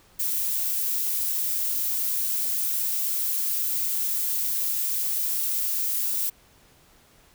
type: noise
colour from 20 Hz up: violet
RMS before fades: -26 dBFS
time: 0.19-6.3 s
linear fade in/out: 10 ms
effects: pink hiss -57 dBFS RMS until 7.34 s